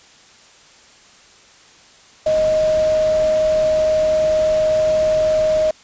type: tone in noise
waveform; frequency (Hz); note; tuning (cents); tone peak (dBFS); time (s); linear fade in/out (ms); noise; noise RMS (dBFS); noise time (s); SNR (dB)
sine; 624; D#5; +5; -13; 2.26-5.71; 5; pink; -31; 2.26-5.71; +15
effects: white hiss -47 dBFS RMS until 5.83 s + resampled to 16000 Hz